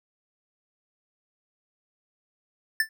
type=tone with exponential decay; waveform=square; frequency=1765 Hz; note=A6; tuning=5 cents sharp; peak=-17 dBFS; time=2.8-2.89 s; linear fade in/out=2 ms; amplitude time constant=19 ms; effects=none